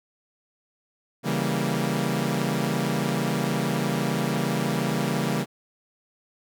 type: chord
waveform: sawtooth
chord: C# diminished seventh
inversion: none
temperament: equal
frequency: 138.59 / 164.81 / 196 / 233.1 Hz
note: C#3 / E3 / G3 / Bb3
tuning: 0 / 0 / 0 / 0 cents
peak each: -25 dBFS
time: 1.23-5.46 s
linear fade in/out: 50 ms
effects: none